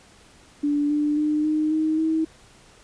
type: tone with pitch steps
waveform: sine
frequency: 291.1 / 296.5 / 302.1 / 307.7 / 313.4 / 319.3 Hz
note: D4 / D4 / D4 / D#4 / D#4 / D#4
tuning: -15 / +17 / +49 / -19 / +13 / +45 cents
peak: -19 dBFS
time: 0.63-2.25 s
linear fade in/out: 10 ms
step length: 270 ms
effects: pink hiss -52 dBFS RMS until 2.83 s + resampled to 22050 Hz